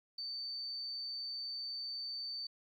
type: tone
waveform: sine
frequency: 4564 Hz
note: C#8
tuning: 50 cents sharp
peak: -39 dBFS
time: 0.18-2.47 s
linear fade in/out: 5 ms
effects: 12-bit